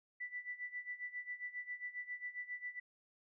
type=tone with tremolo; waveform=sine; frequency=1975.5 Hz; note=B6; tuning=in tune; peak=-39 dBFS; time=0.2-2.8 s; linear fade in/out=10 ms; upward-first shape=sine; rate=7.4 Hz; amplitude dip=85%; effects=none

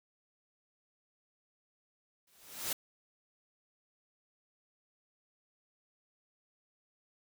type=noise with exponential growth; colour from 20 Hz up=white; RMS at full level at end=-32 dBFS; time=2.27-2.73 s; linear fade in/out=5 ms; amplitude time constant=100 ms; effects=none

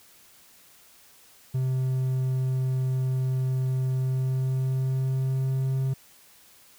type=tone with pitch glide; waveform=triangle; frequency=130 to 132.89 Hz; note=C3 to C3; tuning=-11 to +27 cents; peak=-21 dBFS; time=1.54-5.94 s; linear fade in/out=10 ms; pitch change=+38 cents; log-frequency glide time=3.93-5.82 s; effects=white hiss -55 dBFS RMS until 6.78 s

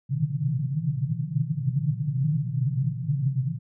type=band-pass noise; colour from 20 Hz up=white; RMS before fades=-26 dBFS; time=0.09-3.59 s; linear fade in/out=10 ms; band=120 to 160 Hz; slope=96 dB/octave; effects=none

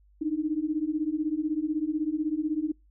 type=beating tone pair; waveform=sine; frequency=298.6 / 314.6 Hz; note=D4 / D#4; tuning=+29 / +19 cents; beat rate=16 Hz; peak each=-29 / -28 dBFS; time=0.21-2.72 s; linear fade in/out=10 ms; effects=noise-tail reverb RT60 0.2 s tail -26 dB re dry + added 50 Hz sine -57 dBFS peak until 2.9 s

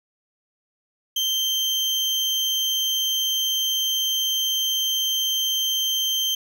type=tone; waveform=35% pulse; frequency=3136 Hz; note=G7; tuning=in tune; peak=-19 dBFS; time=1.16-6.35 s; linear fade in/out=5 ms; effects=none

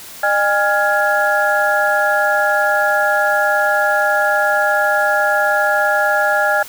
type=tone cluster; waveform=sine; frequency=607 / 815 / 1402 / 1674 Hz; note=D#5 / G#5 / F6 / G#6; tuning=-43 / -33 / +6 / +13 cents; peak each=-18 dBFS; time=0.23-6.63 s; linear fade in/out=5 ms; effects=white hiss -35 dBFS RMS until 6.68 s

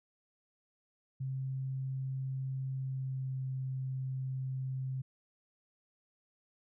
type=tone with pitch glide; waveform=sine; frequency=132.7 to 131.4 Hz; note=C3 to C3; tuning=+25 to +8 cents; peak=-34 dBFS; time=1.2-5.02 s; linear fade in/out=10 ms; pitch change=-17 cents; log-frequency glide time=2.74-3.45 s; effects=none

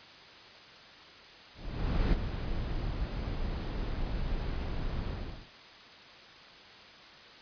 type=noise with ADSR envelope; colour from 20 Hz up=brown; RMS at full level=-26 dBFS; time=1.54-5.5 s; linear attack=590 ms; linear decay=14 ms; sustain=-8 dB; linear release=410 ms; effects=white hiss -51 dBFS RMS until 7.41 s + resampled to 11025 Hz

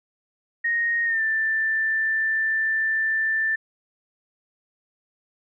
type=tone with pitch glide; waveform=sine; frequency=1864.7 to 1773.3 Hz; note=A#6 to A6; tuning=0 to +13 cents; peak=-20 dBFS; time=0.64-3.56 s; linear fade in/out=10 ms; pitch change=-87 cents; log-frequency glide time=1.05-1.22 s; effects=none

